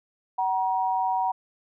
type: tone pair together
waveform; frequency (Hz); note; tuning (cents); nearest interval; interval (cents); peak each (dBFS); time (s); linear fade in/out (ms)
sine; 754 / 950; F#5 / A#5; +32 / +33; major third; 401; -25; 0.38-1.32; 10
effects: none